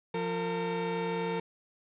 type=tone pair together; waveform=30% pulse; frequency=174.61 / 456 Hz; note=F3 / A#4; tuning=0 / -38 cents; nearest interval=octave + perfect fourth; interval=1662 cents; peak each=-32 / -29 dBFS; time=0.14-1.4 s; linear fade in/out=5 ms; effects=resampled to 8000 Hz + 11-bit